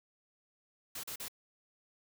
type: noise bursts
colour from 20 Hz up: white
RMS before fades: -42 dBFS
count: 3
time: 0.95-1.283 s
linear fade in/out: 5 ms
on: 85 ms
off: 39 ms
effects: none